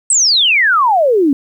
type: exponential sweep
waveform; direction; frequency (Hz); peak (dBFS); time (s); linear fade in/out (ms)
sine; down; 8372 to 262.8; -8; 0.1-1.33; 2
effects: 8-bit